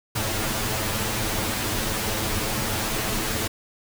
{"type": "noise with comb filter", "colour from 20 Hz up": "pink", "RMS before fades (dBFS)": -26, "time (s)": [0.15, 3.48], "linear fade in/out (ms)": 10, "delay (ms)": 9.2, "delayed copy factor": 1, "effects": []}